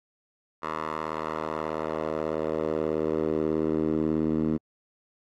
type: tone with band-pass filter sweep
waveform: 10% pulse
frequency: 78.4 Hz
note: D#2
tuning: 14 cents sharp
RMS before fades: -28 dBFS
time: 0.62-4.58 s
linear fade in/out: 20 ms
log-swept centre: 1100 to 260 Hz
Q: 2
effects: AAC 48 kbps